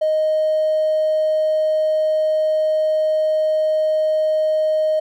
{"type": "tone with hard clipping", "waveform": "triangle", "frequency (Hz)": 622.3, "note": "D#5", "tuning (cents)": 0, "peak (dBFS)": -15, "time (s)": [0.01, 5], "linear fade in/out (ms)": 10, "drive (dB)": 3, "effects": []}